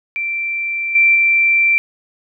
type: tone with level steps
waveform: sine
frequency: 2349 Hz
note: D7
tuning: in tune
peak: -18 / -8 / -10 dBFS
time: 0.16-1.78 s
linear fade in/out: 0 ms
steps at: 0.95 / 1.15 s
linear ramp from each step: 5 ms
effects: none

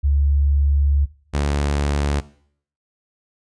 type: tone pair in turn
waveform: sine / sawtooth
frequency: 71 / 71.91 Hz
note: C#2 / D2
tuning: +42 / -36 cents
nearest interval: unison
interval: 22 cents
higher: second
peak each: -14 dBFS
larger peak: neither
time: 0.03-1.06 / 1.33-2.21 s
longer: first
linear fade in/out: 20 ms
effects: noise-tail reverb RT60 0.6 s tail -19 dB re dry + resampled to 22050 Hz

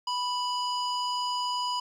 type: tone with low-pass filter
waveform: square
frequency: 987.8 Hz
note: B5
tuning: in tune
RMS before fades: -30 dBFS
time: 0.07-1.8 s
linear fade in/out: 5 ms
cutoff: 5300 Hz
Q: 2.5
effects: 10-bit

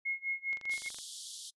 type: tone with tremolo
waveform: sine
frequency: 2162 Hz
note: C#7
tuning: 44 cents flat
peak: -30 dBFS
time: 0.05-0.89 s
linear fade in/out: 10 ms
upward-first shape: sine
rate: 4.9 Hz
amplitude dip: 95%
type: click train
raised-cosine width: 0.2 ms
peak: -32 dBFS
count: 12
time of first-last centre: 0.53-0.986 s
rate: 24.1 Hz
type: high-pass noise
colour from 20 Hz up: pink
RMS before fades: -44 dBFS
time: 0.7-1.51 s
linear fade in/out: 20 ms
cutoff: 3200 Hz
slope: 96 dB/octave
effects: noise-tail reverb RT60 0.1 s tail -26 dB re dry + resampled to 24000 Hz

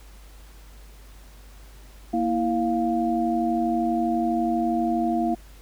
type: tone cluster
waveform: sine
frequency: 235.5 / 327.8 / 700 Hz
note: A#3 / E4 / F5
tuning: +18 / -10 / +4 cents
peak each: -25 dBFS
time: 2.13-5.35 s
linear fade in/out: 10 ms
effects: added 50 Hz sine -44 dBFS peak until 5.61 s + pink hiss -53 dBFS RMS until 5.61 s

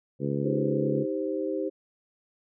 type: harmonic tone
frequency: 70.8 Hz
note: C#2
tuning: 37 cents sharp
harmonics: 2 / 3 / 4 / 5 / 6 / 7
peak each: -30 / -32 / -33 / -34 / -35 / -35 dBFS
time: 0.19-1.06 s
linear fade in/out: 50 ms
type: chord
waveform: sine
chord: C minor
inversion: first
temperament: just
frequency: 314 / 392.4 / 523.3 Hz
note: Eb4 / G4 / C5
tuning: +16 / +2 / 0 cents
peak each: -31 / -31 / -32 dBFS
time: 0.44-1.7 s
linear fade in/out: 20 ms
effects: none

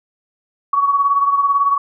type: beating tone pair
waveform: sine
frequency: 1122 / 1140 Hz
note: C#6 / C#6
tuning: +21 / +48 cents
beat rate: 18 Hz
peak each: -13 / -20 dBFS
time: 0.73-1.78 s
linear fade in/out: 5 ms
effects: none

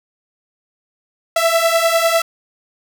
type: beating tone pair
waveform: sawtooth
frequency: 659.3 / 669.3 Hz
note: E5 / E5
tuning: 0 / +26 cents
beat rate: 10 Hz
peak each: -12 dBFS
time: 1.36-2.22 s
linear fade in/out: 5 ms
effects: none

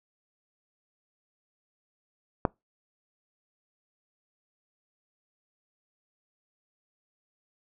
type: click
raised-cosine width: 1 ms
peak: -8 dBFS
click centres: 2.452 s
effects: noise-tail reverb RT60 0.2 s tail -25 dB re dry

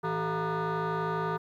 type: tone with frequency modulation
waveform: sine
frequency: 384.9 Hz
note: G4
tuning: 32 cents flat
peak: -25 dBFS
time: 0.03-1.38 s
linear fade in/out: 20 ms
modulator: 274 Hz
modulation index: 3.6
effects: tanh soft clip ceiling -27 dBFS + 11-bit

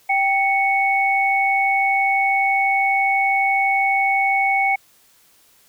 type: tone pair together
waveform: sine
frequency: 782.9 / 2217 Hz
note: G5 / C#7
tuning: -2 / 0 cents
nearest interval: octave + tritone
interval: 1802 cents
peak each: -18 dBFS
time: 0.09-4.76 s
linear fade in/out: 10 ms
effects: white hiss -55 dBFS RMS until 5.68 s

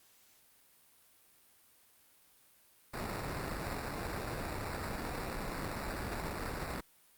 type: noise with sample-and-hold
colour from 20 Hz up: pink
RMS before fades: -39 dBFS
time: 2.93-6.81 s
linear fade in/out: 10 ms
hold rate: 3150 Hz
effects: white hiss -65 dBFS RMS until 7.17 s + Opus 48 kbps

